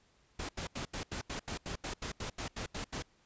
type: noise bursts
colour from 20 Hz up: pink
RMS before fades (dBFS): -39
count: 15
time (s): 0.39-3.024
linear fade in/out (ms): 5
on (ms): 100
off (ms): 81
effects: pink hiss -69 dBFS RMS until 3.25 s + resampled to 16000 Hz